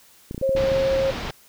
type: clicks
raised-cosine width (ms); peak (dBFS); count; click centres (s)
3; -18; 10; 0.311 / 0.346 / 0.379 / 0.414 / 0.493 / 0.552 / 0.608 / 0.639 / 0.719 / 0.763
type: tone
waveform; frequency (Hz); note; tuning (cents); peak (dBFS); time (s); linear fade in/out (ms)
sine; 537; C5; +45; -18; 0.42-1.11; 10
type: low-pass noise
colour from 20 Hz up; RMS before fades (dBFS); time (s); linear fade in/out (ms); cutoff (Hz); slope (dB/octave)
pink; -30; 0.56-1.31; 5; 4900; 24
effects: white hiss -53 dBFS RMS until 1.48 s